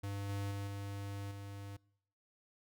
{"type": "tone with level steps", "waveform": "square", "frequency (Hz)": 100, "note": "G2", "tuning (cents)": 35, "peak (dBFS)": [-39, -37, -39, -41, -45], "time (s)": [0.03, 1.77], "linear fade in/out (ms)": 10, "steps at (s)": [0.29, 0.51, 0.67, 1.31], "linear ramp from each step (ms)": 2, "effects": ["noise-tail reverb RT60 0.8 s tail -26 dB re dry"]}